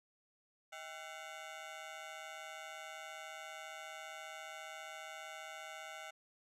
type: ring-modulated tone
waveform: 15% pulse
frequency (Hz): 713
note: F5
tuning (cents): +36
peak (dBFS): -37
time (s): 0.72-6.11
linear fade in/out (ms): 10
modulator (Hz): 77.4
effects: low-pass 9000 Hz 12 dB/octave